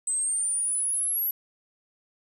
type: exponential sweep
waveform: sine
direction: up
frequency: 8080 to 11810 Hz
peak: -24 dBFS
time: 0.07-1.31 s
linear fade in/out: 5 ms
effects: 9-bit